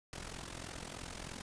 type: noise with amplitude modulation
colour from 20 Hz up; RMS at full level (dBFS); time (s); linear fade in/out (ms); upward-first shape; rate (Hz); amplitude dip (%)
pink; -42; 0.13-1.42; 0; sine; 43.2; 80
effects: resampled to 22050 Hz